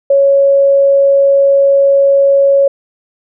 sine tone, 554.4 Hz, C#5, in tune, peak -5 dBFS, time 0.1-2.68 s, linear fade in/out 5 ms, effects none

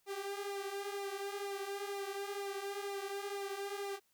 sawtooth tone with flanger, 398.7 Hz, G4, 29 cents sharp, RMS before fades -41 dBFS, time 0.06-4 s, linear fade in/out 50 ms, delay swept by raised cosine 0.6 to 6 ms, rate 2.1 Hz, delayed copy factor -0.65, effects white hiss -75 dBFS RMS until 4.13 s

